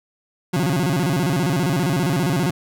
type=tone with vibrato; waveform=30% pulse; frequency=157.3 Hz; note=D#3; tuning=19 cents sharp; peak=-15 dBFS; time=0.53-2.51 s; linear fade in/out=10 ms; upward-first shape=square; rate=15 Hz; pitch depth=240 cents each way; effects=none